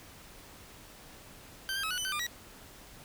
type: tone with pitch steps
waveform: 20% pulse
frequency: 1556 / 1596 / 1286 / 1473 / 3005 / 1531 / 1201 / 1922 Hz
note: G6 / G6 / E6 / F#6 / F#7 / G6 / D6 / B6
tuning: -13 / +31 / -43 / -8 / +26 / -41 / +38 / -48 cents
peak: -27 dBFS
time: 1.69-2.266 s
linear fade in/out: 0 ms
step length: 72 ms
effects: pink hiss -52 dBFS RMS until 3.04 s

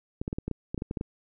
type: clicks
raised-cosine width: 3 ms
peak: -18 dBFS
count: 12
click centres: 0.215 / 0.279 / 0.329 / 0.385 / 0.48 / 0.513 / 0.745 / 0.778 / 0.821 / 0.911 / 0.972 / 1.011 s
effects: none

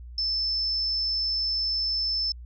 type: tone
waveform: sine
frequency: 5274 Hz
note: E8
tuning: in tune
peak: -24 dBFS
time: 0.18-2.32 s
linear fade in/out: 2 ms
effects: added 60 Hz sine -39 dBFS peak until 2.45 s

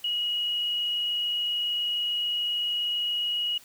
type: tone with frequency modulation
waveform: sine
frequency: 2900 Hz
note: F#7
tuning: 35 cents flat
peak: -25 dBFS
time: 0.04-3.58 s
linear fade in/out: 5 ms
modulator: 27 Hz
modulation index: 0.78
effects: white hiss -53 dBFS RMS until 3.64 s

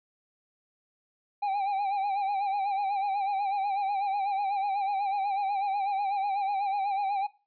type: tone with vibrato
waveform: triangle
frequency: 796 Hz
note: G5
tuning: 26 cents sharp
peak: -24 dBFS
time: 1.42-7.27 s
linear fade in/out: 10 ms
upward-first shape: sine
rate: 8.1 Hz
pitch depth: 68 cents each way
effects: noise-tail reverb RT60 0.3 s tail -18 dB re dry + resampled to 11025 Hz

